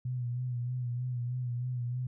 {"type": "tone with vibrato", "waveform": "sine", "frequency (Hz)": 123.47, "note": "B2", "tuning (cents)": 0, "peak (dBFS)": -31, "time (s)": [0.05, 2.07], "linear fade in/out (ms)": 5, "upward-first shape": "sine", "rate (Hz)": 3.2, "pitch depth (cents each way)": 45, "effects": []}